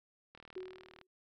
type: click train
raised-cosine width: 0.3 ms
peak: -37 dBFS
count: 27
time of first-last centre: 0.35-1.013 s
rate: 39.2 Hz
type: tone with exponential decay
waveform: sine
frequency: 370 Hz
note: F#4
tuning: in tune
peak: -38 dBFS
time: 0.56-1.07 s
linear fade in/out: 5 ms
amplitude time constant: 110 ms
effects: none